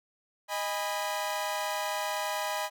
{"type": "chord", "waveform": "sawtooth", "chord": "G# minor", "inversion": "second", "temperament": "equal with one note detuned", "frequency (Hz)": [622.3, 817.8, 987.8], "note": ["D#5", "G#5", "B5"], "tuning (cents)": [0, -27, 0], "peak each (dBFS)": -31, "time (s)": [0.48, 2.7], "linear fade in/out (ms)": 50, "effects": []}